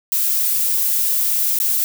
violet noise with dropouts, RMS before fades -18 dBFS, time 0.12-1.84 s, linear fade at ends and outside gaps 0 ms, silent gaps 1.588-1.601 s, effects none

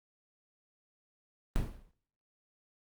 brown noise with exponential decay, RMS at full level -27 dBFS, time 1.56-1.91 s, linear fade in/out 0 ms, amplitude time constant 74 ms, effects noise-tail reverb RT60 0.7 s tail -24 dB re dry + Opus 32 kbps

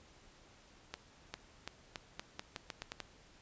accelerating click train, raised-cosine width 0.2 ms, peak -23 dBFS, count 11, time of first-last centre 0.94-3.003 s, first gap 400 ms, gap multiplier 0.84, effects pink hiss -62 dBFS RMS until 3.41 s + resampled to 16000 Hz

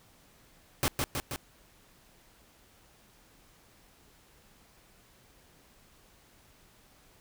pink noise with echo, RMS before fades -27 dBFS, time 0.83-0.88 s, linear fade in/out 0 ms, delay 160 ms, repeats 3, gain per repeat -3 dB, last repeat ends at 1.36 s, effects pink hiss -61 dBFS RMS until 7.2 s

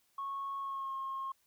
sine tone with pitch glide, 1100 to 1075.5 Hz, C#6 to C6, -14 to +47 cents, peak -35 dBFS, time 0.18-1.32 s, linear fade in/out 5 ms, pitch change -39 cents, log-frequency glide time 0.59-0.93 s, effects tanh soft clip ceiling -32 dBFS + white hiss -73 dBFS RMS until 1.46 s

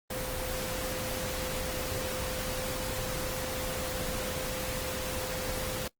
sine tone in noise, 515 Hz, C5, 28 cents flat, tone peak -38 dBFS, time 0.1-5.88 s, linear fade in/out 5 ms, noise pink, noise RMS -35 dBFS, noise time 0.1-5.88 s, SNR -6 dB, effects noise-tail reverb RT60 0.1 s tail -21 dB re dry + Opus 24 kbps

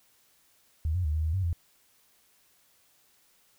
sine tone with pitch steps, 78.3 / 90.5 / 75.6 / 78.4 / 79.2 / 95.2 / 85.1 Hz, D#2 / F#2 / D#2 / D#2 / D#2 / F#2 / F2, +11 / -38 / -49 / +14 / +31 / +50 / -44 cents, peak -25 dBFS, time 0.85-1.529 s, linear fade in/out 0 ms, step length 97 ms, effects white hiss -65 dBFS RMS until 3.58 s

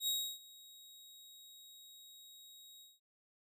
sawtooth tone with ADSR envelope, 3792 Hz, A#7, 29 cents sharp, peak -29 dBFS, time 0-3 s, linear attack 75 ms, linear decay 310 ms, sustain -23 dB, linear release 190 ms, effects none

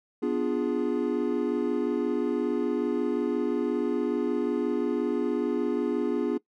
triangle chord, B diminished seventh, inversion none, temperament equal with one note detuned, 246.9 / 292.3 / 349.2 / 415.3 Hz, B3 / D4 / F4 / Ab4, 0 / -8 / 0 / 0 cents, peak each -28 dBFS, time 0.22-6.38 s, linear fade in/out 10 ms, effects noise-tail reverb RT60 0.1 s tail -20 dB re dry

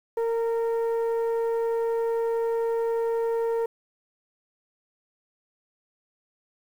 sine tone pair together, 459.2 / 924 Hz, A#4 / A#5, -26 / -16 cents, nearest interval octave, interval 1210 cents, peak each -21 / -31 dBFS, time 0.17-3.66 s, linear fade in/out 5 ms, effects tanh soft clip ceiling -21 dBFS + 9-bit

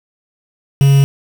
triangle tone with quantisation, 138.59 Hz, C#3, in tune, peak -4 dBFS, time 0.81-1.04 s, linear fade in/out 0 ms, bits 4, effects none

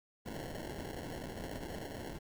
violet noise with sample-and-hold, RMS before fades -43 dBFS, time 0.25-2.19 s, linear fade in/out 20 ms, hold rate 1225 Hz, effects none

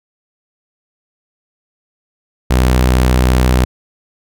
sawtooth tone, 62.9 Hz, B1, 32 cents sharp, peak -5 dBFS, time 2.5-3.65 s, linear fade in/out 10 ms, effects none

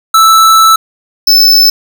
square tone pair in turn, 1317 / 5268 Hz, E6 / E8, -2 / -2 cents, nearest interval 2 octaves, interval 2400 cents, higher second, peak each -3 dBFS, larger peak neither, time 0.14-0.76 / 1.27-1.7 s, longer first, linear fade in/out 5 ms, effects none

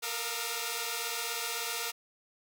5% pulse tone cluster, 455.7 / 471.9 / 704 / 1211 / 1308 Hz, A#4 / A#4 / F5 / D#6 / E6, -39 / +21 / +14 / -47 / -14 cents, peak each -28 dBFS, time 0.02-1.92 s, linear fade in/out 20 ms, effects none

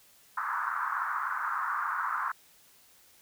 white band-pass noise, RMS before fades -32 dBFS, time 0.37-2.32 s, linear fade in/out 5 ms, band 990 to 1500 Hz, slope 48 dB/octave, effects white hiss -60 dBFS RMS until 3.21 s

